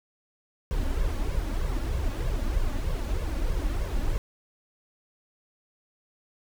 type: noise with flanger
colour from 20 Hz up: brown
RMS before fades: -27 dBFS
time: 0.71-4.18 s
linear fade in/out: 0 ms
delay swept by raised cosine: 1.8 to 3.6 ms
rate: 3.2 Hz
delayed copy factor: +0.7
effects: none